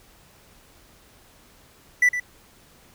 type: tone with echo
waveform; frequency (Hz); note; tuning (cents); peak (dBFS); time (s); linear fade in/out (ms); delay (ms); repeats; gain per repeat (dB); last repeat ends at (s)
triangle; 1975.5; B6; 0; -12; 2.02-2.09; 5; 110; 1; -10; 2.2
effects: pink hiss -54 dBFS RMS until 2.94 s